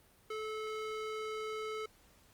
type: tone with band-pass filter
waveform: square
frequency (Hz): 433.8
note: A4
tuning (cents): -25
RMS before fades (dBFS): -40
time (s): 0.3-1.86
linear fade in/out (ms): 5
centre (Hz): 1400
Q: 0.52
effects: pink hiss -65 dBFS RMS until 2.33 s + Opus 32 kbps